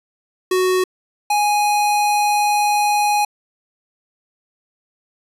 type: tone pair in turn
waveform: square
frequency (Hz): 370 / 830.6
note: F#4 / G#5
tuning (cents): 0 / 0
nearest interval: octave + major second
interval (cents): 1400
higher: second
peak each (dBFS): -15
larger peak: neither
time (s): 0.51-0.84 / 1.3-3.25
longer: second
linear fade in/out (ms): 5
effects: resampled to 32000 Hz